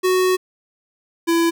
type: tone pair in turn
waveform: square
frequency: 369.9 / 334.6 Hz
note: F#4 / E4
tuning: 0 / +26 cents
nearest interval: major second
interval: 174 cents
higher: first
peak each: -15 dBFS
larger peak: neither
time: 0.03-0.37 / 1.27-1.51 s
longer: first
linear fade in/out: 20 ms
effects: none